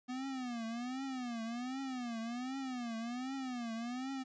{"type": "tone with vibrato", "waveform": "square", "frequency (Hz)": 246.9, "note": "B3", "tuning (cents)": 0, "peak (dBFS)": -39, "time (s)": [0.08, 4.24], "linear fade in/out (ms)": 20, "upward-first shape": "triangle", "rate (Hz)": 1.3, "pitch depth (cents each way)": 180, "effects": ["resampled to 16000 Hz", "12-bit"]}